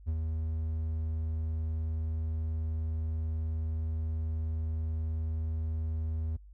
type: tone with ADSR envelope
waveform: triangle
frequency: 79.7 Hz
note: D#2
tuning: 42 cents sharp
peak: -25 dBFS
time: 0.06-6.37 s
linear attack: 27 ms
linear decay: 55 ms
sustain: -3 dB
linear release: 13 ms
effects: added 50 Hz sine -49 dBFS peak until 6.53 s